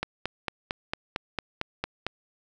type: click train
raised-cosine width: 0.3 ms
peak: -12 dBFS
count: 10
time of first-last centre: 0.03-2.066 s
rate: 4.42 Hz
effects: none